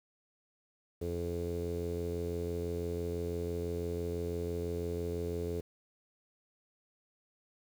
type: tone with low-pass filter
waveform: sawtooth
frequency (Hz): 86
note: F2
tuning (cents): -26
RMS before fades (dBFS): -36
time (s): 1.01-5.61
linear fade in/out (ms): 10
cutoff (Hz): 440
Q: 6.2
effects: 9-bit